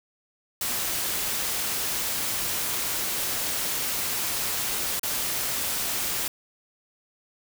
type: noise with dropouts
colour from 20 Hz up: white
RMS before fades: -28 dBFS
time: 0.61-6.28 s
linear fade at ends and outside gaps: 2 ms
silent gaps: 4.995-5.032 s
effects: none